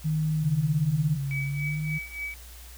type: tone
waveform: sine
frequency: 155.56 Hz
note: D#3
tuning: in tune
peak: -23 dBFS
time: 0.04-1.17 s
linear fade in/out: 20 ms
type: tone with pitch glide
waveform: sine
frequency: 138.59 to 153.78 Hz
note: C#3 to D#3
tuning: 0 to -20 cents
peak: -27 dBFS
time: 0.42-1.99 s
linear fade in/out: 20 ms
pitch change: +180 cents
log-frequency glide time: 1.44-1.8 s
type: tone with tremolo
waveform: sine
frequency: 2281 Hz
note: C#7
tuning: 49 cents sharp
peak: -29 dBFS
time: 1.31-2.34 s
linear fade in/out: 0 ms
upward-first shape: triangle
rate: 3.5 Hz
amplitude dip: 90%
effects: added 60 Hz sine -44 dBFS peak until 2.77 s + white hiss -49 dBFS RMS until 2.77 s